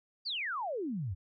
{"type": "exponential sweep", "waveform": "sine", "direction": "down", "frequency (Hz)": [4866, 82.41], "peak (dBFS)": -33, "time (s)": [0.25, 1.15], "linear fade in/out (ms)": 20, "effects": []}